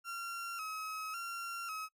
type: tone with vibrato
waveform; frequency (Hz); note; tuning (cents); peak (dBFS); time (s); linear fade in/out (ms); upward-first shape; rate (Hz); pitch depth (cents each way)
35% pulse; 1325; E6; +9; -37; 0.04-1.89; 50; square; 0.91; 63
effects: noise-tail reverb RT60 0.1 s tail -26 dB re dry + MP3 64 kbps